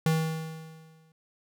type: tone with exponential decay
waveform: square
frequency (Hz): 160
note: D#3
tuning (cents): +49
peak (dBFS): -21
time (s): 0.06-1.12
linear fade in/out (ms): 2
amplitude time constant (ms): 230
effects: none